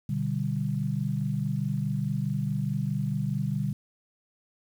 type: chord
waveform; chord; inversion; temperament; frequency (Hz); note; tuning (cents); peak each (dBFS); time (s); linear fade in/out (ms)
sine; G major; first; equal with one note detuned; 123.47 / 148.2 / 196; B2 / D3 / G3; 0 / +16 / 0; -31 / -29 / -31; 0.09-3.73; 5
effects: 9-bit